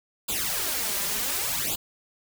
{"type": "noise with flanger", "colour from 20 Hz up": "white", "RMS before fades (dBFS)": -28, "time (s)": [0.28, 1.76], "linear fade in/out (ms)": 10, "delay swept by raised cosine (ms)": [0.26, 5.06], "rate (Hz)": 0.68, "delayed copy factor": 0.9, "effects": []}